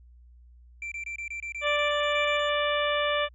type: tone bursts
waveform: triangle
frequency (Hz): 2349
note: D7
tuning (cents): 0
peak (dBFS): -31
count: 14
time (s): 0.82-2.49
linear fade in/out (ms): 2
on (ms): 97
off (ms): 24
type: harmonic tone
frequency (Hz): 587.3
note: D5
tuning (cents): 0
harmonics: 1 / 2 / 3 / 4 / 5 / 6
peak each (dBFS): -27 / -30 / -32 / -33 / -34 / -35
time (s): 1.61-3.29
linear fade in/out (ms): 50
effects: added 60 Hz sine -50 dBFS peak until 3.34 s + resampled to 22050 Hz